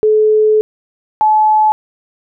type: tone pair in turn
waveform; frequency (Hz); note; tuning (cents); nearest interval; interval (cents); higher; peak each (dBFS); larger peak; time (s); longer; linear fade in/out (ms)
sine; 430 / 860; A4 / A5; -40 / -40; octave; 1200; second; -7; neither; 0.03-0.61 / 1.21-1.72; first; 0
effects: none